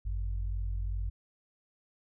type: tone pair together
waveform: sine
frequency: 49.94 / 92.5 Hz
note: G1 / F#2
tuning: +33 / 0 cents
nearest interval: major seventh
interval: 1067 cents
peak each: -31 / -39 dBFS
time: 0.05-1.1 s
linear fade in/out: 10 ms
effects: none